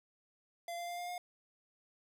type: tone with pitch steps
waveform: square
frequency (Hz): 687 / 693.4 / 699.8 / 706.3 / 712.9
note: F5 / F5 / F5 / F5 / F5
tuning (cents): -29 / -13 / +3 / +19 / +35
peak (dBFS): -40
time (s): 0.68-1.18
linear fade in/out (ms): 2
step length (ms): 100
effects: none